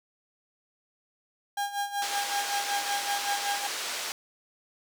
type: tone with tremolo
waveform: 35% pulse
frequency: 809 Hz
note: G#5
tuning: 46 cents flat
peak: -25 dBFS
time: 1.57-3.67 s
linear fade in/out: 5 ms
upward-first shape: sine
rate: 5.3 Hz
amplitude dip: 75%
type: band-pass noise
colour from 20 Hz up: white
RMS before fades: -34 dBFS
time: 2.02-4.12 s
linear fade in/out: 0 ms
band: 480 to 6200 Hz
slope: 12 dB/octave
effects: none